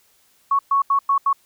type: tone bursts at uneven times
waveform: sine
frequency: 1108.7 Hz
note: C#6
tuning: in tune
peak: -14 dBFS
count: 5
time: 0.51-0.59 / 0.71-0.82 / 0.9-0.99 / 1.09-1.18 / 1.26-1.33 s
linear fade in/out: 5 ms
effects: white hiss -59 dBFS RMS until 1.45 s